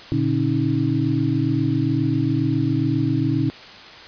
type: tone cluster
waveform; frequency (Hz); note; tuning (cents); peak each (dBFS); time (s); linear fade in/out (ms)
sine; 117 / 144.4 / 273.8 / 316; A#2 / D3 / C#4 / D#4; +7 / -29 / -21 / +27; -23; 0.12-3.5; 0
effects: white hiss -40 dBFS RMS until 4.07 s + resampled to 11025 Hz